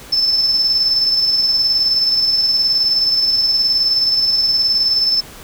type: tone with tremolo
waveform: sine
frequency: 5274 Hz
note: E8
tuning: in tune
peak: -10 dBFS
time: 0.12-5.21 s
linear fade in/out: 10 ms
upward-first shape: square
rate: 19 Hz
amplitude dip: 35%
effects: tanh soft clip ceiling -6 dBFS + pink hiss -37 dBFS RMS until 5.43 s